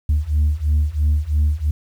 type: beating tone pair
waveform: sine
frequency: 73.42 / 76.42 Hz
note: D2 / D#2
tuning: 0 / -31 cents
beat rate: 3 Hz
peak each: -17 / -16 dBFS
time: 0.09-1.71 s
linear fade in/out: 5 ms
effects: tanh soft clip ceiling -11 dBFS + 8-bit